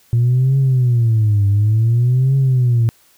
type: tone with vibrato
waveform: sine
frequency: 116.54 Hz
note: A#2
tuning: in tune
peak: -9 dBFS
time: 0.13-2.89 s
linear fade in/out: 0 ms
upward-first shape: triangle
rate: 0.56 Hz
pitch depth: 280 cents each way
effects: tanh soft clip ceiling -8 dBFS + white hiss -53 dBFS RMS until 3.17 s